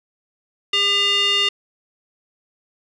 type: tone with band-pass filter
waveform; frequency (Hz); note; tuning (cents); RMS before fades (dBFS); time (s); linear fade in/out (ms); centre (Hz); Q
square; 402.2; G4; +44; -18; 0.73-1.49; 5; 3100; 6.2
effects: resampled to 24000 Hz + 8-bit